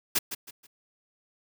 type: noise with echo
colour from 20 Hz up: white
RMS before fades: -24 dBFS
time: 0.15-0.19 s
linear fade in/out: 10 ms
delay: 160 ms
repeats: 3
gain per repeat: -10 dB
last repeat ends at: 0.67 s
effects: none